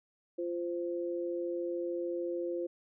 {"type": "tone pair together", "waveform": "sine", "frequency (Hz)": [346.4, 520], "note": ["F4", "C5"], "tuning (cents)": [-14, -11], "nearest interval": "perfect fifth", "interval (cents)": 703, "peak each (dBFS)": [-34, -37], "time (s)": [0.38, 2.67], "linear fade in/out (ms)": 10, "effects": []}